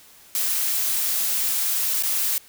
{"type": "noise with dropouts", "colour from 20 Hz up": "blue", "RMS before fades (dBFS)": -23, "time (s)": [0.35, 2.38], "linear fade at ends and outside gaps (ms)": 1, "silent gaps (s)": [2.025, 2.034], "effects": ["white hiss -50 dBFS RMS until 2.48 s"]}